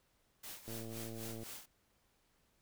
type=noise with tremolo; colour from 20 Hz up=white; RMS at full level=-47 dBFS; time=0.43-1.66 s; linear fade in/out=10 ms; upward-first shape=sine; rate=3.9 Hz; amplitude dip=75%
type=click train; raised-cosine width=2 ms; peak=-35 dBFS; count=86; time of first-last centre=0.68-1.432 s; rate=113 Hz
effects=pink hiss -75 dBFS RMS until 2.61 s